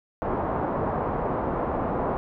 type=low-pass noise; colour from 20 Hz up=white; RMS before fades=-27 dBFS; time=0.22-2.17 s; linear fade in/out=0 ms; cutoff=990 Hz; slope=24 dB/octave; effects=none